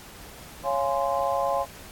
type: chord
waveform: sine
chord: Db major seventh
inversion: none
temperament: just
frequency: 554.4 / 693 / 831.5 / 1039.4 Hz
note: Db5 / F5 / Ab5 / C6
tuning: 0 / -14 / +2 / -12 cents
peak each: -27 / -28 / -29 / -29 dBFS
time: 0.63-1.66 s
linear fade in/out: 50 ms
effects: pink hiss -45 dBFS RMS until 1.91 s + AAC 64 kbps